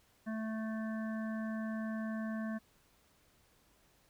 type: harmonic tone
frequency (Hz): 220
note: A3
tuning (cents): 0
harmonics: 1 / 3 / 5 / 7 / 8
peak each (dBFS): -36 / -46 / -51 / -51 / -51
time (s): 0.26-2.59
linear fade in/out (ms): 20
effects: pink hiss -69 dBFS RMS until 4.09 s